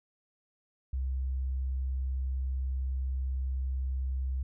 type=tone; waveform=sine; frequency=65.41 Hz; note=C2; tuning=in tune; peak=-29 dBFS; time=0.93-4.43 s; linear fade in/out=5 ms; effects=none